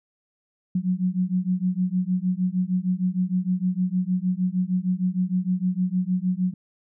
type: beating tone pair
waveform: sine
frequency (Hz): 179.8 / 186.3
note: F#3 / F#3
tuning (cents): -49 / +12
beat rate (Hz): 6.5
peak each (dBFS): -24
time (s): 0.75-6.54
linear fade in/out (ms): 5
effects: none